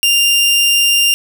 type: tone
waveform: sawtooth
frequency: 2794 Hz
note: F7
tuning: in tune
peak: -6 dBFS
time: 0.03-1.14 s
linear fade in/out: 0 ms
effects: none